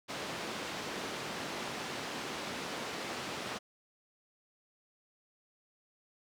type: band-pass noise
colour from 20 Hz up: pink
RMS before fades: -40 dBFS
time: 0.08-3.59 s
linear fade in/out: 20 ms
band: 220 to 5300 Hz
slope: 12 dB/octave
effects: none